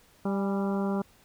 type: harmonic tone with a mistuned harmonic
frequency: 196.9 Hz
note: G3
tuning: 8 cents sharp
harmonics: 1 / 2 / 3 / 4 / 5 / 6 / 7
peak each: -27 / -33 / -37 / -39 / -41 / -43 / -44 dBFS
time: 0.25-1.02 s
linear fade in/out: 5 ms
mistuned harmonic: 4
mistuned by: +41 cents
effects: pink hiss -60 dBFS RMS until 1.24 s